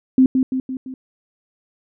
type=tone with echo; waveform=sine; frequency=260.1 Hz; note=C4; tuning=10 cents flat; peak=-8 dBFS; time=0.18-0.26 s; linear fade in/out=2 ms; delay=170 ms; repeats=4; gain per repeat=-5 dB; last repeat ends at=0.94 s; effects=none